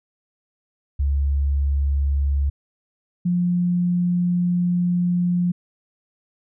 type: tone pair in turn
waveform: sine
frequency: 70.1 / 176.64 Hz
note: C#2 / F3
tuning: +20 / +20 cents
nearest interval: octave + major third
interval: 1600 cents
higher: second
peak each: -17 dBFS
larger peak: neither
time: 0.99-2.5 / 3.25-5.52 s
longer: second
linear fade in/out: 10 ms
effects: none